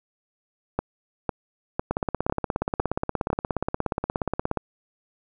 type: two click trains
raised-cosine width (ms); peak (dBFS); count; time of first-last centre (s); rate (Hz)
1; -9 / -10; 6 / 46; 0.79-3.303 / 1.91-4.573; 1.99 / 16.9
effects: none